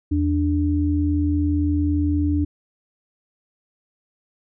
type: tone pair together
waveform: sine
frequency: 82.5 / 293.7 Hz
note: E2 / D4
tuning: +2 / 0 cents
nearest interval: octave + minor seventh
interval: 2198 cents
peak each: -20 dBFS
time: 0.11-2.45 s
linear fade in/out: 10 ms
effects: none